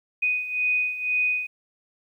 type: beating tone pair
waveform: sine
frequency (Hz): 2489 / 2491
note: D#7 / D#7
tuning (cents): 0 / +1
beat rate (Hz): 2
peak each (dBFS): -28 / -23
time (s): 0.22-1.47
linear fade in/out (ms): 10
effects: 10-bit